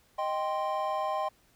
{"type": "chord", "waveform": "triangle", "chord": "C minor", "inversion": "first", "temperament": "equal", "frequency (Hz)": [622.3, 784, 1046.5], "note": ["Eb5", "G5", "C6"], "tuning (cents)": [0, 0, 0], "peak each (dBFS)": -31, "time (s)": [0.18, 1.29], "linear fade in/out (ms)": 10, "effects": ["pink hiss -65 dBFS RMS until 1.55 s"]}